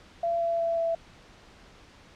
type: tone with pitch steps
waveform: sine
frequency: 679 / 674.3 / 669.7 / 665 Hz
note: F5 / E5 / E5 / E5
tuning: -49 / +39 / +27 / +15 cents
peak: -24 dBFS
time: 0.23-0.95 s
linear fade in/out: 5 ms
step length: 180 ms
effects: pink hiss -53 dBFS RMS until 2.15 s + low-pass 5000 Hz 12 dB/octave